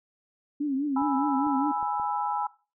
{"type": "tone with vibrato", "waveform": "sine", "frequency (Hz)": 280, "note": "C#4", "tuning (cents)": 18, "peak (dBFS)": -24, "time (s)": [0.6, 1.72], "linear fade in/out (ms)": 10, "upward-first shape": "triangle", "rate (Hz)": 4.9, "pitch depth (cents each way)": 130}
{"type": "chord", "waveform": "sine", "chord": "E major", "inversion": "first", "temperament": "equal", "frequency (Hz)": [830.6, 987.8, 1318.5], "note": ["G#5", "B5", "E6"], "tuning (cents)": [0, 0, 0], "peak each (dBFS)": [-28, -31, -34], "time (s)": [0.96, 2.47], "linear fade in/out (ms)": 5}
{"type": "clicks", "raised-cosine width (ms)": 2, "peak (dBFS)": -33, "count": 4, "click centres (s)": [1.02, 1.469, 1.828, 1.998]}
{"effects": ["noise-tail reverb RT60 0.3 s tail -17 dB re dry"]}